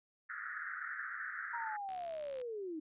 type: band-pass noise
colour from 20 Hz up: pink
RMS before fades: -43 dBFS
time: 0.29-1.77 s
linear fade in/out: 10 ms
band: 1300 to 1900 Hz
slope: 96 dB/octave
type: linear sweep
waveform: sine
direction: down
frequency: 957 to 300 Hz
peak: -39 dBFS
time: 1.53-2.8 s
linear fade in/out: 10 ms
type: click train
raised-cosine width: 0.2 ms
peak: -37 dBFS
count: 37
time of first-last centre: 1.89-2.415 s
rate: 68.6 Hz
effects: resampled to 8000 Hz